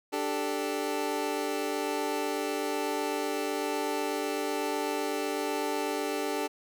25% pulse chord, D suspended fourth, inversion none, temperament equal, 293.7 / 392 / 440 Hz, D4 / G4 / A4, 0 / 0 / 0 cents, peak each -30 dBFS, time 0.12-6.48 s, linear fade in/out 20 ms, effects none

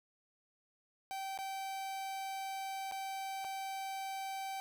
45% pulse tone with dropouts, 775 Hz, G5, 20 cents flat, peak -39 dBFS, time 1.11-4.6 s, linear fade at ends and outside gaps 0 ms, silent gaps 1.376-1.388 / 2.913-2.921 / 3.444-3.448 s, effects none

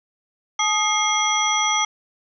sine tone cluster, 854 / 1245 / 2127 / 3284 / 5890 Hz, G#5 / D#6 / C7 / G#7 / F#8, +48 / +1 / +28 / -20 / -9 cents, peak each -24 dBFS, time 0.59-1.85 s, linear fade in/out 5 ms, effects none

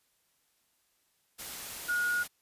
sine tone in noise, 1441 Hz, F#6, 46 cents flat, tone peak -27 dBFS, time 1.88-2.24 s, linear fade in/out 20 ms, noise white, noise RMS -41 dBFS, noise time 1.38-2.28 s, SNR +11 dB, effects white hiss -73 dBFS RMS until 2.41 s + resampled to 32000 Hz

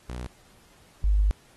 sawtooth / sine tone pair in turn, 61.3 / 50.59 Hz, B1 / G#1, -12 / -45 cents, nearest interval minor third, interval 333 cents, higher first, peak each -29 / -18 dBFS, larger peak second, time 0.09-0.27 / 1.04-1.31 s, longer second, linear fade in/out 0 ms, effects pink hiss -58 dBFS RMS until 1.56 s + AAC 32 kbps

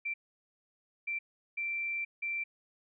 sine tone bursts at uneven times, 2349 Hz, D7, in tune, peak -32 dBFS, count 4, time 0.05-0.14 / 1.07-1.19 / 1.57-2.05 / 2.22-2.44 s, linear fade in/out 10 ms, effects none

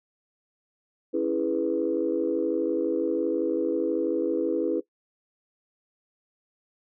sine chord, C# minor seventh, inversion none, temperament equal, 277.2 / 329.6 / 415.3 / 493.9 Hz, C#4 / E4 / G#4 / B4, 0 / 0 / 0 / 0 cents, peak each -31 / -26 / -29 / -28 dBFS, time 1.13-4.81 s, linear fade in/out 20 ms, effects noise-tail reverb RT60 0.1 s tail -19 dB re dry + tanh soft clip ceiling -13 dBFS

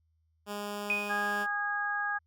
10% pulse tone, 205.6 Hz, G#3, 17 cents flat, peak -27 dBFS, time 0.46-1.47 s, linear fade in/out 50 ms
sine tone with exponential decay, 2489 Hz, D#7, in tune, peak -24 dBFS, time 0.9-1.36 s, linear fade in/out 1 ms, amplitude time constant 100 ms
harmonic tone, 411 Hz, G#4, 18 cents flat, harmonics 2 / 3 / 4, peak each -36 / -37 / -31 dBFS, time 1.09-2.19 s, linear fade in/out 20 ms
effects added 80 Hz sine -69 dBFS peak until 2.26 s

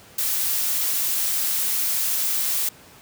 blue noise, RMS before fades -23 dBFS, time 0.18-2.69 s, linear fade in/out 5 ms, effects pink hiss -48 dBFS RMS until 3.01 s + high-pass 80 Hz 12 dB/octave

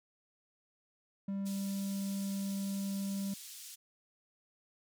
triangle tone, 196.8 Hz, G3, 7 cents sharp, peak -32 dBFS, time 1.28-3.34 s, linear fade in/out 5 ms
white band-pass noise, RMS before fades -49 dBFS, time 1.45-3.76 s, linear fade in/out 20 ms, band 3500 to 11000 Hz, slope 12 dB/octave
effects none

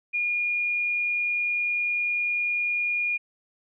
sine tone, 2430 Hz, D#7, 42 cents flat, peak -23 dBFS, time 0.13-3.18 s, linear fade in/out 20 ms, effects none

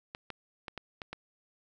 clicks, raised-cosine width 0.3 ms, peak -23 dBFS, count 6, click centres 0.149 / 0.303 / 0.682 / 0.777 / 1.018 / 1.13 s, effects none

